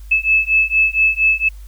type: beating tone pair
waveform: sine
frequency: 2607 / 2611.3 Hz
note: E7 / E7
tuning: -20 / -17 cents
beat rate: 4.3 Hz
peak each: -15 dBFS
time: 0.11-1.49 s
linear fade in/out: 10 ms
effects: added 50 Hz sine -32 dBFS peak until 1.67 s + white hiss -52 dBFS RMS until 1.67 s

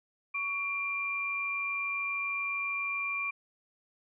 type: tone pair together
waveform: sine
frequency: 1123.2 / 2380 Hz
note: C#6 / D7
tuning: +22 / +22 cents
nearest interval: octave + minor second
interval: 1300 cents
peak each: -38 / -31 dBFS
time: 0.34-3.31 s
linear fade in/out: 10 ms
effects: none

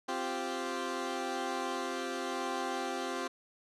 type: chord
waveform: 15% pulse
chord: C suspended fourth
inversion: none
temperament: equal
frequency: 261.6 / 349.2 / 392 Hz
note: C4 / F4 / G4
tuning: 0 / 0 / 0 cents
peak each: -32 dBFS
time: 0.08-3.28 s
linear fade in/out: 10 ms
effects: low-pass 8000 Hz 12 dB/octave

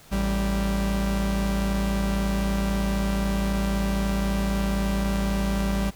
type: tone pair together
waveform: 45% pulse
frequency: 54.96 / 196 Hz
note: A1 / G3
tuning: -1 / 0 cents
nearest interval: octave + minor seventh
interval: 2201 cents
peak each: -25 dBFS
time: 0.11-5.91 s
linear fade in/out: 20 ms
effects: pink hiss -50 dBFS RMS until 5.95 s

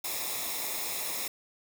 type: noise with comb filter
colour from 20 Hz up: white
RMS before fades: -34 dBFS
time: 0.04-1.28 s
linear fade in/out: 5 ms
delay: 0.66 ms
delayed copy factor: -0.7
effects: none

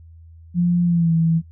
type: tone with pitch glide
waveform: sine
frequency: 174.7 to 163.95 Hz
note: F3 to E3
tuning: +1 to -9 cents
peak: -14 dBFS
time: 0.54-1.42 s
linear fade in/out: 50 ms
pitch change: -110 cents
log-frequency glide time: 0.84-1.13 s
effects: noise-tail reverb RT60 0.1 s tail -20 dB re dry + added 82 Hz sine -41 dBFS peak until 1.51 s

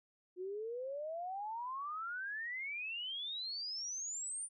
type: exponential sweep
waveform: sine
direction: up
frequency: 354.7 to 9397 Hz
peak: -39 dBFS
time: 0.36-4.49 s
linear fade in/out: 50 ms
effects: none

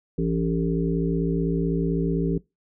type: harmonic tone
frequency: 55.8 Hz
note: A1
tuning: 25 cents sharp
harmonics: 1 / 3 / 5 / 7 / 8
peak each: -30 / -24 / -28 / -29 / -31 dBFS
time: 0.18-2.38 s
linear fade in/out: 5 ms
effects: noise-tail reverb RT60 0.2 s tail -20 dB re dry

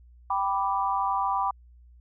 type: chord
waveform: sine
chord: G major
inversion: none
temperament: equal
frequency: 784 / 987.8 / 1174.7 Hz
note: G5 / B5 / D6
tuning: 0 / 0 / 0 cents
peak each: -28 / -27 / -29 dBFS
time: 0.3-1.51 s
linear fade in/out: 5 ms
effects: added 60 Hz sine -50 dBFS peak until 2 s

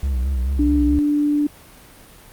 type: tone with vibrato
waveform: triangle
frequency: 65.41 Hz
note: C2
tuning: in tune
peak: -16 dBFS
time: 0.03-0.99 s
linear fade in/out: 0 ms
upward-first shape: sine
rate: 4.6 Hz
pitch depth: 100 cents each way
type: tone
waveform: sine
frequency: 293.7 Hz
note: D4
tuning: in tune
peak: -15 dBFS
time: 0.59-1.47 s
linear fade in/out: 5 ms
effects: pink hiss -45 dBFS RMS until 2.32 s + Opus 48 kbps

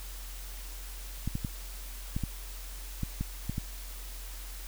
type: clicks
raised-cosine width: 5 ms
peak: -19 dBFS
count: 9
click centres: 1.276 / 1.354 / 1.448 / 2.165 / 2.237 / 3.033 / 3.21 / 3.496 / 3.581 s
effects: added 44 Hz sine -40 dBFS peak until 4.67 s + white hiss -47 dBFS RMS until 4.67 s

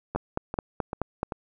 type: two click trains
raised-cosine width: 1 ms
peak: -17 / -12 dBFS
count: 4 / 6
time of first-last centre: 0.15-1.322 / 0.16-1.231 s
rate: 2.56 / 4.67 Hz
effects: none

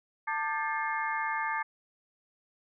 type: tone cluster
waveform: sine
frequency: 891 / 1190 / 1591 / 1747 / 2134 Hz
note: A5 / D6 / G6 / A6 / C7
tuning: +22 / +22 / +25 / -13 / +34 cents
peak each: -33 / -35 / -39 / -36 / -37 dBFS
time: 0.27-1.63 s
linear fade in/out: 10 ms
effects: none

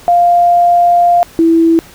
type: tone pair in turn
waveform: sine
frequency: 698.5 / 329.6 Hz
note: F5 / E4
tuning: 0 / 0 cents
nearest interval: octave + minor second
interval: 1300 cents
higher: first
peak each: -5 dBFS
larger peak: neither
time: 0.08-1.23 / 1.39-1.79 s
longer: first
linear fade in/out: 0 ms
effects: pink hiss -38 dBFS RMS until 1.94 s

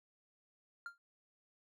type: tone with exponential decay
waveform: triangle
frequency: 1396 Hz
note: F6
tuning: 1 cent flat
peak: -37 dBFS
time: 0.86-0.98 s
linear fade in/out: 1 ms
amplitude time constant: 25 ms
effects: none

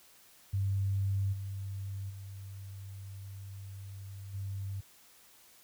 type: tone with level steps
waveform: sine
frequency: 98 Hz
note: G2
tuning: in tune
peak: -28 / -36 / -42 / -35 dBFS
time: 0.53-4.81 s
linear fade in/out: 10 ms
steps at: 1.32 / 2.09 / 4.33 s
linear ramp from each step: 20 ms
effects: white hiss -60 dBFS RMS until 5.63 s

